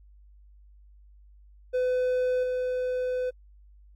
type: tone with level steps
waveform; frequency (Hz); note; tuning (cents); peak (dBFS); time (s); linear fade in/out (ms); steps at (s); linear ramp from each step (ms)
triangle; 504; B4; +35; -21 / -24; 1.73-3.31; 20; 2.43; 5
effects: added 50 Hz sine -51 dBFS peak until 3.95 s + AAC 64 kbps